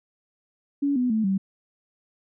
sine tone with pitch steps, 282.8 / 249.1 / 219.3 / 193.16 Hz, C#4 / B3 / A3 / G3, +35 / +15 / -6 / -25 cents, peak -20 dBFS, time 0.82-1.38 s, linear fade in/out 10 ms, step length 140 ms, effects none

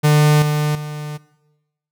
45% pulse tone with level steps, 149.9 Hz, D3, 36 cents sharp, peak -10 / -16 / -26 dBFS, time 0.03-1.18 s, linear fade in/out 20 ms, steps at 0.42 / 0.75 s, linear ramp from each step 2 ms, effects noise-tail reverb RT60 1.0 s tail -19 dB re dry

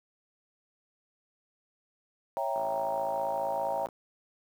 sine chord, C# diminished seventh, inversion none, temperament equal, 554.4 / 659.3 / 784 / 932.3 Hz, C#5 / E5 / G5 / Bb5, 0 / 0 / 0 / 0 cents, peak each -34 dBFS, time 2.37-3.86 s, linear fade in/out 0 ms
click train, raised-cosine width 1 ms, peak -29 dBFS, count 74, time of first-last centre 2.56-3.887 s, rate 55 Hz
effects high-pass 150 Hz 12 dB/octave + 9-bit

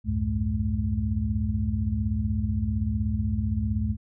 sine tone cluster, 68.3 / 89.5 / 105.3 / 213.9 Hz, C#2 / F2 / G#2 / A3, -25 / +43 / +24 / -49 cents, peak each -29 dBFS, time 0.04-3.97 s, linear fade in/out 50 ms, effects none

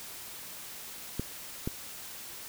clicks, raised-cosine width 3 ms, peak -18 dBFS, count 2, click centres 1.196 / 1.675 s, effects white hiss -44 dBFS RMS until 2.48 s

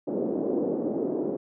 pink band-pass noise, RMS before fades -28 dBFS, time 0.07-1.37 s, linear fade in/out 10 ms, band 250 to 490 Hz, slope 24 dB/octave, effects none

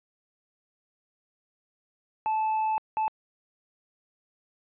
triangle tone bursts at uneven times, 872 Hz, A5, 16 cents flat, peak -22 dBFS, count 2, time 2.26-2.78 / 2.97-3.08 s, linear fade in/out 0 ms, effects resampled to 8000 Hz

